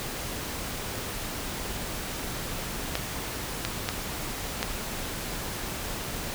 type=clicks; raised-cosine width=0.2 ms; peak=-9 dBFS; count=4; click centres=2.954 / 3.65 / 3.889 / 4.629 s; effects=pink hiss -34 dBFS RMS until 6.34 s